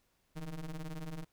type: ring-modulated tone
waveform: square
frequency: 77.78 Hz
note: D#2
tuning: in tune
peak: -37 dBFS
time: 0.35-1.25 s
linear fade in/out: 20 ms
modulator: 87 Hz
effects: pink hiss -75 dBFS RMS until 1.32 s